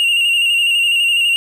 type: tone with vibrato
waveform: triangle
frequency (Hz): 2794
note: F7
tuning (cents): 0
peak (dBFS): -10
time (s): 0-1.36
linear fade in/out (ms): 0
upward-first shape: square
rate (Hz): 12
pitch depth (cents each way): 33
effects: none